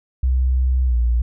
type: tone with pitch glide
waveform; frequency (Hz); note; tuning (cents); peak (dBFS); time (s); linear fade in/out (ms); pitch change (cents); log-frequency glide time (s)
sine; 63.9 to 59.28; C2 to A#1; -40 to +30; -14; 0.23-1.22; 5; -130; 0.86-0.95
effects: none